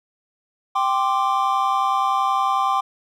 triangle chord, G suspended fourth, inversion none, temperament just, 784 / 1045.3 / 1176 Hz, G5 / C6 / D6, 0 / -2 / +2 cents, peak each -20 dBFS, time 0.75-2.81 s, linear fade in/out 10 ms, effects none

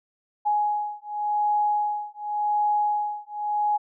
sine beating tone pair, 835 / 835.89 Hz, G#5 / G#5, +9 / +11 cents, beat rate 0.89 Hz, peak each -25 dBFS, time 0.45-3.78 s, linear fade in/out 20 ms, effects none

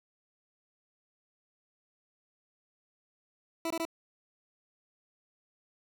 20% pulse tone bursts, 329.6 Hz, E4, in tune, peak -26 dBFS, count 3, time 3.65-3.852 s, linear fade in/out 2 ms, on 54 ms, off 20 ms, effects none

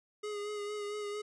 square tone with vibrato, 415.3 Hz, G#4, in tune, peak -37 dBFS, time 0.23-1.22 s, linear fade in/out 10 ms, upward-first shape sine, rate 4.4 Hz, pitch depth 27 cents each way, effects resampled to 22050 Hz

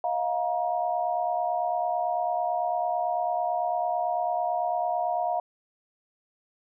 sine tone cluster, 639 / 708 / 947 Hz, D#5 / F5 / A#5, +46 / +23 / +27 cents, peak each -31 / -26 / -32 dBFS, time 0.04-5.4 s, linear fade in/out 2 ms, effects none

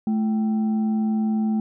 sine tone with frequency modulation, 217.1 Hz, A3, 23 cents flat, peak -19 dBFS, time 0.07-1.6 s, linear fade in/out 2 ms, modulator 560 Hz, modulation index 0.27, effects none

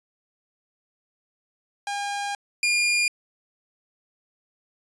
sawtooth tone pair in turn, 809 / 2416 Hz, G#5 / D7, -46 / +48 cents, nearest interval octave + perfect fifth, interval 1894 cents, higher second, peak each -23 / -16 dBFS, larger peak second, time 1.87-2.35 / 2.63-3.08 s, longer first, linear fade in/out 2 ms, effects resampled to 22050 Hz

